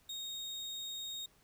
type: tone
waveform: 35% pulse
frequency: 3724 Hz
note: A#7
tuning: 2 cents flat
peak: -38 dBFS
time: 0.09-1.26 s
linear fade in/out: 5 ms
effects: pink hiss -68 dBFS RMS until 1.43 s